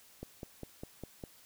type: click train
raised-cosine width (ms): 2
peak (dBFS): -28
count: 6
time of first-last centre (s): 0.23-1.238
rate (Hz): 4.96
effects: white hiss -60 dBFS RMS until 1.45 s